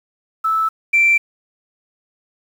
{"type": "tone pair in turn", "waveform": "sine", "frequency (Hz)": [1311, 2347], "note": ["E6", "D7"], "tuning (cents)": [-10, -2], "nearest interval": "minor seventh", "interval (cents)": 1008, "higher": "second", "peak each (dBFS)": [-14, -9], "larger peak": "second", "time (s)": [[0.44, 0.69], [0.93, 1.18]], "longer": "neither", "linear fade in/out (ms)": 10, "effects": ["tanh soft clip ceiling -6 dBFS", "7-bit"]}